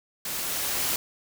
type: noise with level ramp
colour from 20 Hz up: white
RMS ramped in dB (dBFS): -32 to -26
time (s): 0.25-0.96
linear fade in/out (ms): 2
effects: none